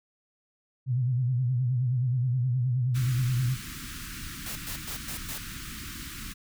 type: tone with vibrato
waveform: sine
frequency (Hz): 125.3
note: B2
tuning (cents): +25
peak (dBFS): -23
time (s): 0.86-3.57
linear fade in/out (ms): 50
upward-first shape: sine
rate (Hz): 9.5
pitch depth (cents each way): 92
type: band-stop noise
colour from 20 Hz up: pink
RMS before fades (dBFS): -39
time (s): 2.94-6.34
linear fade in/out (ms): 20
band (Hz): 320 to 1200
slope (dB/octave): 48
type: noise bursts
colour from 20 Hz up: white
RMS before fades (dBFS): -37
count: 5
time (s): 4.46-5.38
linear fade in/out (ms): 5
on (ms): 96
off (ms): 110
effects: none